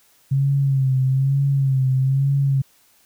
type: tone with vibrato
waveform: sine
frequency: 135 Hz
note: C#3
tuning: 45 cents flat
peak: -15 dBFS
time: 0.31-2.62 s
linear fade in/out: 10 ms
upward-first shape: sine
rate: 1.1 Hz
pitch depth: 56 cents each way
effects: white hiss -57 dBFS RMS until 3.05 s